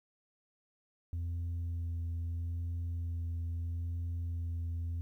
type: tone with vibrato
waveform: sine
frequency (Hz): 84.8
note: E2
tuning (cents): +50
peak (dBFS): -31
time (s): 1.13-5.01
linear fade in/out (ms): 0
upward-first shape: sine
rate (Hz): 0.77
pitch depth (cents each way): 13
effects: tanh soft clip ceiling -33 dBFS + 12-bit